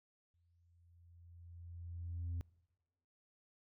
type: tone with exponential growth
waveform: sine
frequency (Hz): 85.8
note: F2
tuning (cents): -30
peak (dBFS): -34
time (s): 0.34-2.41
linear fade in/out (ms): 0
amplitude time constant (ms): 450
effects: noise-tail reverb RT60 1.0 s tail -25 dB re dry + tanh soft clip ceiling -36 dBFS